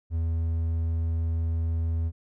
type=tone; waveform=triangle; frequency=82.1 Hz; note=E2; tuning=6 cents flat; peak=-22 dBFS; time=0.1-2.12 s; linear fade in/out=50 ms; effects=none